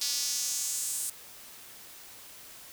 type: tone with high-pass filter sweep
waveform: square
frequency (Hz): 130.81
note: C3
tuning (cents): 0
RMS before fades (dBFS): -32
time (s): 0.01-1.1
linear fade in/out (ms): 5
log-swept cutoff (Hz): 4900 to 8800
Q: 2.5
effects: white hiss -49 dBFS RMS until 2.72 s